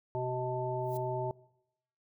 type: harmonic tone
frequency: 126.4 Hz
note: B2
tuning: 41 cents sharp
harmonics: 1 / 3 / 5 / 7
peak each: -37 / -36 / -37 / -38 dBFS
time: 0.15-1.31 s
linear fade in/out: 0 ms
type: noise with exponential growth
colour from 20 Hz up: violet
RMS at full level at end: -46 dBFS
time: 0.79-0.97 s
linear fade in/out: 0 ms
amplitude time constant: 38 ms
effects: noise-tail reverb RT60 0.8 s tail -22 dB re dry